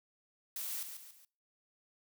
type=noise with echo; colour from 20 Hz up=blue; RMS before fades=-40 dBFS; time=0.56-0.83 s; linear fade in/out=2 ms; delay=140 ms; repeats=3; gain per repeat=-7 dB; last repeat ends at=1.25 s; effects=noise-tail reverb RT60 0.4 s tail -24 dB re dry